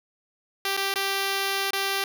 5% pulse tone with dropouts, 392 Hz, G4, in tune, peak -13 dBFS, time 0.65-2.04 s, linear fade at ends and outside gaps 2 ms, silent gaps 0.768-0.774 / 0.94-0.958 / 1.707-1.732 s, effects none

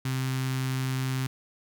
sawtooth tone with notch filter, 130.81 Hz, C3, in tune, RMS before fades -29 dBFS, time 0.05-1.27 s, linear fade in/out 5 ms, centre 560 Hz, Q 0.55, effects none

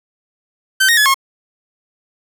sawtooth tone with pitch steps, 1543 / 1861 / 1703 / 1082 Hz, G6 / A#6 / G#6 / C#6, -28 / -3 / +43 / -42 cents, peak -6 dBFS, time 0.8-1.144 s, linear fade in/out 10 ms, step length 86 ms, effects none

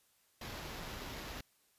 pink noise with sample-and-hold, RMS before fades -45 dBFS, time 0.41-1.41 s, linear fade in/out 5 ms, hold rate 8820 Hz, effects white hiss -72 dBFS RMS until 1.78 s + resampled to 32000 Hz

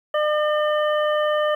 harmonic tone, 603 Hz, D5, 46 cents sharp, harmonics 1 / 2 / 3 / 5, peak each -19 / -25 / -29 / -33 dBFS, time 0.14-1.55 s, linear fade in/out 5 ms, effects 9-bit

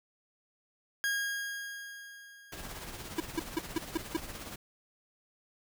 40% pulse tone with exponential decay, 1632 Hz, G#6, 31 cents flat, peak -27 dBFS, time 1.04-3.34 s, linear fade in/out 0 ms, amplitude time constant 500 ms
pink noise with tremolo, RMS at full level -41 dBFS, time 2.52-4.56 s, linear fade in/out 5 ms, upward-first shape triangle, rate 17 Hz, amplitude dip 55%
square tone bursts, 325.8 Hz, E4, 20 cents flat, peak -28 dBFS, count 6, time 3.18-4.168 s, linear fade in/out 5 ms, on 23 ms, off 170 ms
effects none

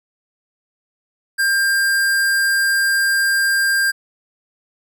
square tone, 1596 Hz, G6, 31 cents sharp, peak -15 dBFS, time 1.38-3.92 s, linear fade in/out 20 ms, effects none

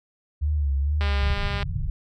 sine tone with vibrato, 72 Hz, D2, 34 cents flat, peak -20 dBFS, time 0.41-1.36 s, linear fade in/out 20 ms, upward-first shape sine, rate 2.2 Hz, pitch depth 88 cents each way
click train, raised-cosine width 0.3 ms, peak -15 dBFS, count 126, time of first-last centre 1.01-1.629 s, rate 202 Hz
pink low-pass noise, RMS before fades -27 dBFS, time 1.22-1.9 s, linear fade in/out 5 ms, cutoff 160 Hz, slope 96 dB/octave
effects none

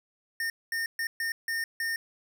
square tone bursts at uneven times, 1824 Hz, A#6, 38 cents flat, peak -29 dBFS, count 6, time 0.4-0.5 / 0.72-0.86 / 0.99-1.07 / 1.2-1.32 / 1.48-1.64 / 1.8-1.96 s, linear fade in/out 2 ms, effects none

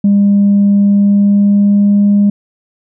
sine tone with pitch glide, 201.5 to 203.4 Hz, G3 to G#3, +48 to -36 cents, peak -4 dBFS, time 0.04-2.3 s, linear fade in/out 5 ms, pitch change +16 cents, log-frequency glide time 0.84-2.04 s, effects tanh soft clip ceiling -3 dBFS

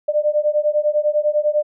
sine beating tone pair, 594 / 604 Hz, D5 / D5, +20 / +48 cents, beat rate 10 Hz, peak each -18 dBFS, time 0.08-1.63 s, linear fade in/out 10 ms, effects none

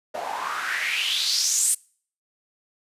white noise with band-pass filter sweep, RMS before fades -25 dBFS, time 0.14-1.75 s, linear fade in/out 10 ms, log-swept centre 640 to 9300 Hz, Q 4.7, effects noise-tail reverb RT60 0.5 s tail -26 dB re dry + resampled to 32000 Hz

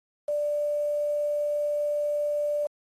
sine tone with quantisation, 589 Hz, D5, 5 cents sharp, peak -24 dBFS, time 0.28-2.67 s, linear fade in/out 5 ms, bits 8, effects AAC 32 kbps

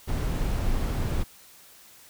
brown noise, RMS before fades -26 dBFS, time 0.07-1.24 s, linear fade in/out 20 ms, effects white hiss -52 dBFS RMS until 2.09 s

